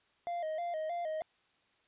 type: tone with vibrato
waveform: triangle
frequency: 659.3 Hz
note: E5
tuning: in tune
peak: -32 dBFS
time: 0.27-1.22 s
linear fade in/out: 0 ms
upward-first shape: square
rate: 3.2 Hz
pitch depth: 89 cents each way
effects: white hiss -71 dBFS RMS until 1.87 s + resampled to 8000 Hz